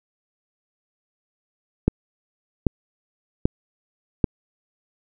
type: click train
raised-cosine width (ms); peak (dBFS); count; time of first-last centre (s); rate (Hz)
3; -3; 4; 1.88-4.242; 1.27
effects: none